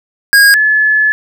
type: tone pair in turn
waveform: square / sine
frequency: 1634 / 1720.3 Hz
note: G#6 / A6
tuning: -29 / -39 cents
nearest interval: minor second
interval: 90 cents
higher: second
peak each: -4 / -7 dBFS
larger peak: first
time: 0.33-0.54 / 0.54-1.12 s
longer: second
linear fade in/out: 0 ms
effects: none